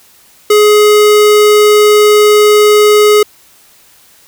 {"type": "tone", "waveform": "square", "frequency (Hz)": 420, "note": "G#4", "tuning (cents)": 19, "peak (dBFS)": -4, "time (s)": [0.5, 3.23], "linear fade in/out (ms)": 5, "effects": ["white hiss -44 dBFS RMS until 4.27 s"]}